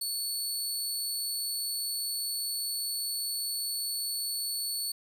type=tone; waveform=20% pulse; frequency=4435 Hz; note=C#8; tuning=in tune; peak=-25 dBFS; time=0.01-4.92 s; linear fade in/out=5 ms; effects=10-bit